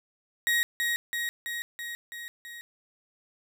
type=tone with echo; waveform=35% pulse; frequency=1889 Hz; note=A#6; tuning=22 cents sharp; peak=-21 dBFS; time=0.47-0.63 s; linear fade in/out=0 ms; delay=330 ms; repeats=6; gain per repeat=-3 dB; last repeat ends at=2.61 s; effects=none